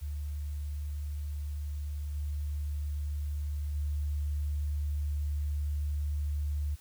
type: tone with level steps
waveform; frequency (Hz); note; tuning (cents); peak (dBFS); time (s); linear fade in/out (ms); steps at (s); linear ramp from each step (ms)
sine; 73.4; D2; 0; -33 / -31 / -29; 0.01-6.76; 20; 2.14 / 3.74; 20
effects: white hiss -59 dBFS RMS until 6.8 s